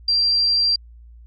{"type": "tone", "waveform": "sine", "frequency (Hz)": 4728, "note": "D8", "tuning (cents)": 11, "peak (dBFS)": -15, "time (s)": [0.08, 0.76], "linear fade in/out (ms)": 5, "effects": ["added 58 Hz sine -41 dBFS peak until 1.26 s"]}